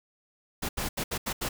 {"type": "noise bursts at uneven times", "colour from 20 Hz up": "pink", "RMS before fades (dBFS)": -31, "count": 6, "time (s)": [[0.62, 0.69], [0.77, 0.89], [0.97, 1.04], [1.11, 1.18], [1.26, 1.33], [1.41, 1.49]], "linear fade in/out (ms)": 10, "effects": []}